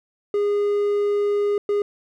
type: tone bursts at uneven times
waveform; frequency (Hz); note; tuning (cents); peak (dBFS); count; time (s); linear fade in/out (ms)
triangle; 409.9; G#4; -23; -16; 2; 0.34-1.58 / 1.69-1.82; 2
effects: none